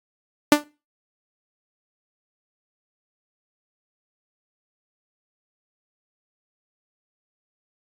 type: tone with exponential decay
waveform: sawtooth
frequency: 295.4 Hz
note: D4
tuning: 10 cents sharp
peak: -4 dBFS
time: 0.52-0.64 s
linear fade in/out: 2 ms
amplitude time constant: 25 ms
effects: noise-tail reverb RT60 0.3 s tail -21 dB re dry + AAC 64 kbps